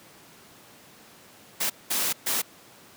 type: noise bursts at uneven times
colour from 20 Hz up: white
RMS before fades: -26 dBFS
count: 3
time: 1.6-1.7 / 1.9-2.13 / 2.26-2.42 s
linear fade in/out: 10 ms
effects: pink hiss -51 dBFS RMS until 2.96 s + high-pass 150 Hz 12 dB/octave